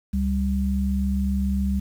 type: tone pair together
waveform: sine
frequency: 69.4 / 196.29 Hz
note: C#2 / G3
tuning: +3 / +3 cents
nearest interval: octave + tritone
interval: 1800 cents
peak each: -23 dBFS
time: 0.13-1.8 s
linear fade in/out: 10 ms
effects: 8-bit